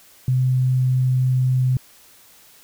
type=tone; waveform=sine; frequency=128.3 Hz; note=C3; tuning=34 cents flat; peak=-15 dBFS; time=0.28-1.77 s; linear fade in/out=2 ms; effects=white hiss -50 dBFS RMS until 2.63 s